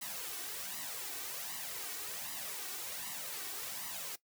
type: noise with flanger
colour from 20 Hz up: white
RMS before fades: -42 dBFS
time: 0.01-4.16 s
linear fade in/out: 10 ms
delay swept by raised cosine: 1 to 2.7 ms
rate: 1.3 Hz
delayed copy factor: +0.65
effects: noise-tail reverb RT60 0.1 s tail -18 dB re dry + high-pass 150 Hz 12 dB/octave